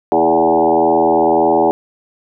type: tone with frequency modulation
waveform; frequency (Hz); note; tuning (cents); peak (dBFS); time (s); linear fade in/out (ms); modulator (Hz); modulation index
sine; 578; D5; -28; -9; 0.12-1.71; 0; 81.7; 3.5
effects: none